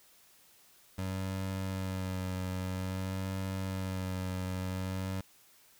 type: tone with vibrato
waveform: 25% pulse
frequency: 93.9 Hz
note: F#2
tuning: 26 cents sharp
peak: -30 dBFS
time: 0.98-5.21 s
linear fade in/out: 5 ms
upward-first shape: sine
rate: 0.51 Hz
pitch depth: 27 cents each way
effects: white hiss -62 dBFS RMS until 5.79 s